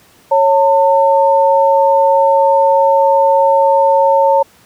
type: tone pair together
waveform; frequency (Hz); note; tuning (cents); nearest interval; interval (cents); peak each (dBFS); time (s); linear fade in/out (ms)
sine; 551 / 900.8; C#5 / A5; -11 / +40; major sixth; 851; -10; 0.31-4.43; 10
effects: pink hiss -47 dBFS RMS until 4.65 s + high-pass 100 Hz 12 dB/octave